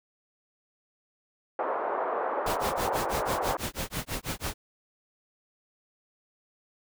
pink band-pass noise, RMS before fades -30 dBFS, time 1.59-3.57 s, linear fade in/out 2 ms, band 450 to 1200 Hz, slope 24 dB/octave
pink noise with tremolo, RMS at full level -31 dBFS, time 2.46-4.54 s, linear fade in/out 5 ms, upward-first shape sine, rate 6.1 Hz, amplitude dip 100%
effects none

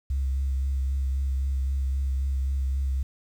sine tone with vibrato, 67.3 Hz, C2, 49 cents sharp, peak -22 dBFS, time 0.1-3.03 s, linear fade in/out 5 ms, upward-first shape sine, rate 3.8 Hz, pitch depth 25 cents each way, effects tanh soft clip ceiling -20 dBFS + 9-bit

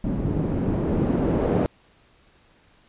white noise with low-pass filter sweep, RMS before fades -23 dBFS, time 0.04-1.66 s, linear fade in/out 0 ms, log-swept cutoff 210 to 430 Hz, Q 1.1, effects pink hiss -58 dBFS RMS until 2.88 s + resampled to 8000 Hz

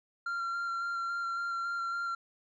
triangle tone with vibrato, 1378 Hz, F6, 24 cents flat, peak -30 dBFS, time 0.26-2.15 s, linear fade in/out 5 ms, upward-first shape square, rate 3.6 Hz, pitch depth 12 cents each way, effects resampled to 16000 Hz

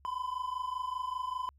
triangle tone pair together, 1000 / 1025.1 Hz, B5 / C6, +21 / -36 cents, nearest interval unison, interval 43 cents, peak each -34 / -35 dBFS, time 0.05-1.49 s, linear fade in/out 0 ms, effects added 69 Hz sine -60 dBFS peak until 1.58 s

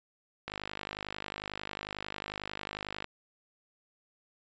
click train, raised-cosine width 0.3 ms, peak -20 dBFS, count 132, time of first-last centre 0.48-3.044 s, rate 51.1 Hz, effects resampled to 16000 Hz

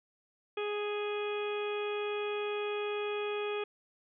harmonic tone, 415.3 Hz, G#4, in tune, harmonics 1 / 2 / 3 / 4 / 5 / 6 / 7 / 8, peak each -33 / -44 / -43 / -49 / -52 / -42 / -54 / -47 dBFS, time 0.57-3.64 s, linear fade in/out 5 ms, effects none

